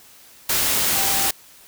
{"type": "tone in noise", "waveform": "sine", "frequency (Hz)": 784, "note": "G5", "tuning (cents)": 0, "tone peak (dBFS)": -29, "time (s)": [0.95, 1.29], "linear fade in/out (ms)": 5, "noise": "white", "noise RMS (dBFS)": -20, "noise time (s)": [0.49, 1.31], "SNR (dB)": -12, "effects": ["white hiss -48 dBFS RMS until 1.67 s"]}